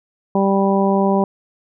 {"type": "harmonic tone", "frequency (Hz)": 196, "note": "G3", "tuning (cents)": 0, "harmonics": [1, 2, 3, 4, 5], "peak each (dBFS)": [-16, -19, -21, -22, -23], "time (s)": [0.35, 1.24], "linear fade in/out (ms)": 2, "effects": []}